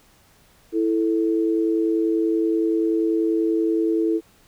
sine tone pair together, 329.6 / 440 Hz, E4 / A4, 0 / 0 cents, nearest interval perfect fourth, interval 500 cents, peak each -19 / -23 dBFS, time 0.72-4.21 s, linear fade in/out 50 ms, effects pink hiss -56 dBFS RMS until 4.47 s

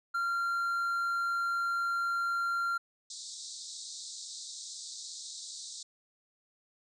triangle tone, 1382 Hz, F6, 19 cents flat, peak -27 dBFS, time 0.14-2.78 s, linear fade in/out 10 ms
pink band-pass noise, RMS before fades -44 dBFS, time 3.1-5.83 s, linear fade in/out 5 ms, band 3700 to 8500 Hz, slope 96 dB/octave
effects none

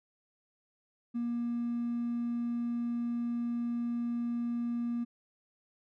triangle tone with hard clipping, 237.3 Hz, A#3, 31 cents sharp, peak -31 dBFS, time 1.14-5.05 s, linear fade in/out 20 ms, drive 4 dB, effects none

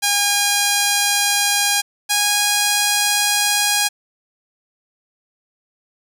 5% pulse tone pair in turn, 814 / 822.5 Hz, G#5 / G#5, -35 / -17 cents, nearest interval unison, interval 18 cents, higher second, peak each -3 dBFS, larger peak neither, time 0.02-1.82 / 2.09-3.89 s, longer neither, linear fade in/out 20 ms, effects none

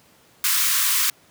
white high-pass noise, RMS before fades -20 dBFS, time 0.44-1.1 s, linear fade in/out 2 ms, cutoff 1000 Hz, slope 96 dB/octave, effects pink hiss -55 dBFS RMS until 1.3 s + high-pass 100 Hz 12 dB/octave

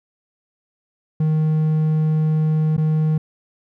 triangle tone with dropouts, 155.9 Hz, D#3, 4 cents sharp, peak -13 dBFS, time 1.2-3.18 s, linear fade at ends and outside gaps 5 ms, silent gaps 2.767-2.778 s, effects none

